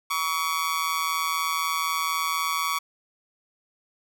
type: tone with amplitude modulation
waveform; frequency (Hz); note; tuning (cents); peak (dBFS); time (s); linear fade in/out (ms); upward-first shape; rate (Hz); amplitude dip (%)
sawtooth; 1129; C#6; +31; -17; 0.1-2.79; 10; sine; 164; 75
effects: none